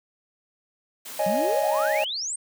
white high-pass noise, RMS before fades -38 dBFS, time 1.05-2.05 s, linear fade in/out 10 ms, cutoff 170 Hz, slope 12 dB/octave
triangle chord, C# suspended second, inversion none, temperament equal with one note detuned, 557.3 / 622.3 / 830.6 Hz, C#5 / D#5 / G#5, +9 / 0 / 0 cents, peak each -26 / -22 / -25 dBFS, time 1.19-2.04 s, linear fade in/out 5 ms
sine exponential sweep, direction up, 176.2 to 8870 Hz, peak -27 dBFS, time 1.26-2.36 s, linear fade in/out 5 ms
effects none

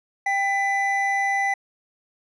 triangle tone pair together, 790 / 1996.3 Hz, G5 / B6, +13 / +18 cents, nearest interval octave + major third, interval 1605 cents, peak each -21 dBFS, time 0.26-1.54 s, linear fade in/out 5 ms, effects resampled to 22050 Hz

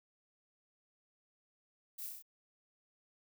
violet noise with echo, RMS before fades -45 dBFS, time 1.98-2.07 s, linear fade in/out 10 ms, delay 31 ms, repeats 5, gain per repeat -2 dB, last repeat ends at 2.225 s, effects none

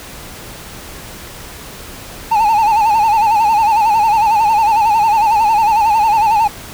triangle tone with vibrato, 867 Hz, A5, 26 cents flat, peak -7 dBFS, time 2.31-6.48 s, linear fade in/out 10 ms, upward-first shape sine, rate 11 Hz, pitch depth 95 cents each way, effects pink hiss -32 dBFS RMS until 6.73 s

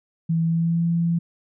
sine tone with pitch glide, 164.4 to 168.83 Hz, E3 to E3, -4 to +42 cents, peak -18 dBFS, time 0.29-1.19 s, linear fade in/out 10 ms, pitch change +46 cents, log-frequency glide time 0.43-0.84 s, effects none

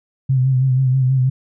sine tone with vibrato, 130.5 Hz, C3, 4 cents flat, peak -12 dBFS, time 0.29-1.3 s, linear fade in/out 10 ms, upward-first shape sine, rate 6.2 Hz, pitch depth 48 cents each way, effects none

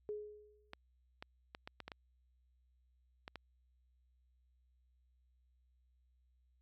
sine tone with exponential decay, 420 Hz, G#4, 19 cents sharp, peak -37 dBFS, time 0.09-0.74 s, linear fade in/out 0 ms, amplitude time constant 140 ms
clicks, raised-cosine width 0.3 ms, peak -30 dBFS, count 9, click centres 0.734 / 1.225 / 1.549 / 1.675 / 1.803 / 1.88 / 1.918 / 3.279 / 3.357 s
effects added 62 Hz sine -70 dBFS peak until 6.61 s

